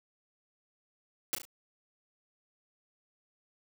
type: noise with echo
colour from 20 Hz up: white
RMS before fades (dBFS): -31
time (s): 1.33-1.35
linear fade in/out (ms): 0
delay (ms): 34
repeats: 3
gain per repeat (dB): -7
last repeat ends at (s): 1.452
effects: none